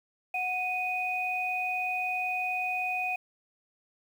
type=tone pair together; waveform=sine; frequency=734.2 / 2489 Hz; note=F#5 / D#7; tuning=-14 / 0 cents; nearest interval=octave + major sixth; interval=2114 cents; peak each=-32 / -30 dBFS; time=0.34-3.16 s; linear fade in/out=5 ms; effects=9-bit